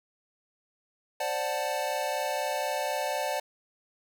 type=chord; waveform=square; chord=D dominant seventh; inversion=third; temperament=equal; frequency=523.3 / 587.3 / 740 / 880 Hz; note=C5 / D5 / F#5 / A5; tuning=0 / 0 / 0 / 0 cents; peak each=-37 / -33 / -35 / -35 dBFS; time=1.2-3.4 s; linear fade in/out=5 ms; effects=none